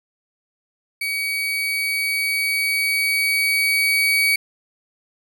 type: tone with level ramp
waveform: 35% pulse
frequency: 2260 Hz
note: C#7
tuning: 33 cents sharp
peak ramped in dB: -20 to -13 dBFS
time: 1.01-4.36 s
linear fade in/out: 5 ms
effects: none